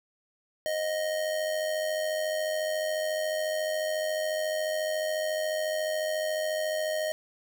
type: tone with amplitude modulation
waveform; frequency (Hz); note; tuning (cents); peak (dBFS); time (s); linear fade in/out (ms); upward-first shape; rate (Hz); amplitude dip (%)
square; 622.3; D#5; 0; -26; 0.66-7.12; 0; sine; 94.1; 50
effects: none